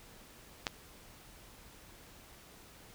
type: clicks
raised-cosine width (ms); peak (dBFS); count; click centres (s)
0.2; -14 / -29; 2; 0.668 / 0.678
effects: pink hiss -56 dBFS RMS until 2.94 s